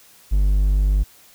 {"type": "tone", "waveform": "triangle", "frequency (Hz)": 49.59, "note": "G1", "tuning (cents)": 21, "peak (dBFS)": -12, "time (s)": [0.31, 1.04], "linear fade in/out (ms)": 20, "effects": ["white hiss -50 dBFS RMS until 1.34 s"]}